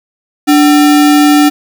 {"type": "tone with sample-and-hold", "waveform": "sine", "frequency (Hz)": 293.7, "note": "D4", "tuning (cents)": 0, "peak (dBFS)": -3, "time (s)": [0.47, 1.5], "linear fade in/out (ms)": 20, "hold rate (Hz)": 1050, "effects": []}